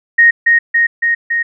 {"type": "tone with echo", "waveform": "sine", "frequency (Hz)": 1864.7, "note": "A#6", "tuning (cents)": 0, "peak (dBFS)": -4, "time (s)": [0.18, 0.31], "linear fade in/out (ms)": 10, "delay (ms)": 280, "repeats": 4, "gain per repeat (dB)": -2, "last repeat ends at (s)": 1.43, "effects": []}